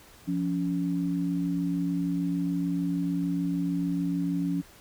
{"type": "tone pair together", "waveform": "sine", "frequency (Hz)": [174.61, 281.3], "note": ["F3", "C#4"], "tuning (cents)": [0, 26], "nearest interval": "minor sixth", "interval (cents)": 826, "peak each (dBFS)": -28, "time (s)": [0.27, 4.62], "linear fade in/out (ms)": 20, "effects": ["pink hiss -53 dBFS RMS until 4.8 s"]}